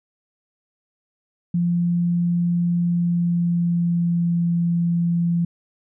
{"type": "tone with pitch glide", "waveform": "sine", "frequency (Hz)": [173.2, 170.91], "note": ["F3", "F3"], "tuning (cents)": [-14, -37], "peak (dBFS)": -17, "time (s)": [1.54, 5.45], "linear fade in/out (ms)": 5, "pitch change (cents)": -23, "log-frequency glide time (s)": [2.82, 4.49], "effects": []}